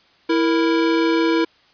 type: tone pair together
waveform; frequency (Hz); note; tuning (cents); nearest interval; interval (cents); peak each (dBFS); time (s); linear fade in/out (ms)
square; 329.3 / 466.2; E4 / A#4; -2 / 0; tritone; 602; -17 / -22; 0.29-1.45; 10
effects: white hiss -55 dBFS RMS until 1.73 s + resampled to 11025 Hz